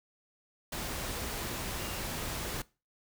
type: tone in noise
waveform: sine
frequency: 2811 Hz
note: F7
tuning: 11 cents sharp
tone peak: -47 dBFS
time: 1.79-2 s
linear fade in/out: 5 ms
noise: pink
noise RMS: -37 dBFS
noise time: 0.72-2.62 s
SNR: -13 dB
effects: noise-tail reverb RT60 0.3 s tail -21 dB re dry